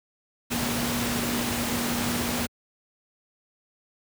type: tone in noise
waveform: sine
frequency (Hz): 238.8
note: A#3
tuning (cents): +42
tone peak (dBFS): -29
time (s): 0.5-2.47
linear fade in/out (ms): 20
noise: pink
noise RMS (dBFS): -28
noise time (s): 0.5-2.47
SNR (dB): -4
effects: high-pass 80 Hz 12 dB/octave